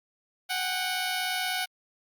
10% pulse tone pair together, 739 / 795.3 Hz, F#5 / G5, -2 / +25 cents, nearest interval minor second, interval 127 cents, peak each -20 / -28 dBFS, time 0.49-1.66 s, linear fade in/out 20 ms, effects Opus 48 kbps

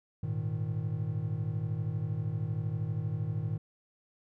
triangle chord, Ab suspended second, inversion none, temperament equal, 103.83 / 116.54 / 155.56 Hz, Ab2 / Bb2 / Eb3, 0 / 0 / 0 cents, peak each -33 dBFS, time 0.23-3.58 s, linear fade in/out 5 ms, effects none

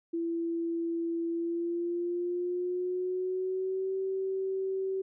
sine tone with pitch glide, 335 to 382.6 Hz, E4 to G4, +28 to -42 cents, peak -29 dBFS, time 0.13-5.02 s, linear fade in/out 10 ms, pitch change +230 cents, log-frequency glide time 1.28-3.95 s, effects none

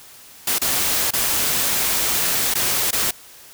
white noise with dropouts, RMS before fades -20 dBFS, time 0.47-3.11 s, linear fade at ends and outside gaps 5 ms, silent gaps 0.585-0.615 / 1.108-1.134 / 2.54-2.552 / 2.909-2.928 s, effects white hiss -44 dBFS RMS until 3.53 s

